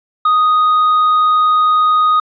triangle tone, 1244.5 Hz, D#6, in tune, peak -7 dBFS, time 0.25-2.2 s, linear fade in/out 5 ms, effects resampled to 11025 Hz

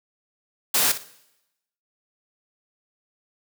white noise with echo, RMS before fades -20 dBFS, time 0.74-0.92 s, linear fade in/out 5 ms, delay 59 ms, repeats 2, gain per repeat -13 dB, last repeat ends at 1.038 s, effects noise-tail reverb RT60 0.9 s tail -19 dB re dry + high-pass 150 Hz 12 dB/octave

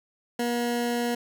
20% pulse tone, 239.1 Hz, A#3, 44 cents sharp, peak -20 dBFS, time 0.39-1.15 s, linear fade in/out 5 ms, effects none

